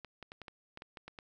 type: clicks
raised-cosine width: 0.3 ms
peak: -30 dBFS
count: 10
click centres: 0.047 / 0.227 / 0.319 / 0.417 / 0.482 / 0.774 / 0.821 / 0.972 / 1.08 / 1.188 s
effects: none